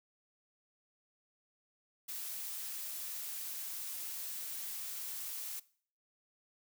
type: noise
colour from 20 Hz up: blue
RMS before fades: -42 dBFS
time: 2.08-5.6 s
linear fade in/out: 10 ms
effects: noise-tail reverb RT60 0.5 s tail -20 dB re dry